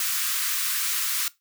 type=high-pass noise; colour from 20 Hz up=white; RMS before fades=-26 dBFS; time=0-1.28 s; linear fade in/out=2 ms; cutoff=1100 Hz; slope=48 dB/octave; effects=noise-tail reverb RT60 0.2 s tail -19 dB re dry